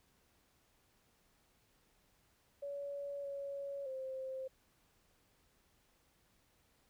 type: tone with pitch steps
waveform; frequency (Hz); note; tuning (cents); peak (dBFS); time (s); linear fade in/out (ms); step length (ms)
sine; 566 / 559 / 526; C#5 / C#5 / C5; +36 / +14 / +9; -40; 2.62-4.48; 10; 620
effects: pink hiss -73 dBFS RMS until 6.89 s